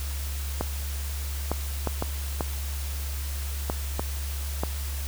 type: clicks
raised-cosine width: 1 ms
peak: -12 dBFS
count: 8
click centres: 0.61 / 1.516 / 1.873 / 2.024 / 2.408 / 3.699 / 3.995 / 4.635 s
effects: added 70 Hz sine -29 dBFS peak until 5.07 s + white hiss -39 dBFS RMS until 5.07 s